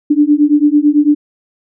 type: beating tone pair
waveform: sine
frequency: 290.6 / 299.6 Hz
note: D4 / D4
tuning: -18 / +35 cents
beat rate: 9 Hz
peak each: -10 dBFS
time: 0.1-1.15 s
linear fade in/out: 10 ms
effects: none